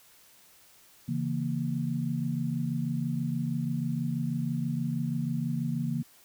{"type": "chord", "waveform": "sine", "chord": "A# diminished", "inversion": "first", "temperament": "equal", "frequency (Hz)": [138.59, 164.81, 233.1], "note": ["C#3", "E3", "A#3"], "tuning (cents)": [0, 0, 0], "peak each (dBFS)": -32, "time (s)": [1.08, 6.03], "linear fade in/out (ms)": 10, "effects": ["white hiss -58 dBFS RMS until 6.24 s"]}